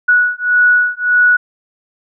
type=beating tone pair; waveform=sine; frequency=1467 / 1468.7 Hz; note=F#6 / F#6; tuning=-15 / -13 cents; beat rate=1.7 Hz; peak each=-12 dBFS; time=0.08-1.37 s; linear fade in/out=10 ms; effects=none